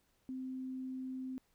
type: tone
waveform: sine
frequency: 259.5 Hz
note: C4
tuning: 14 cents flat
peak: -39 dBFS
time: 0.29-1.38 s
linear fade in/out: 0 ms
effects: pink hiss -75 dBFS RMS until 1.54 s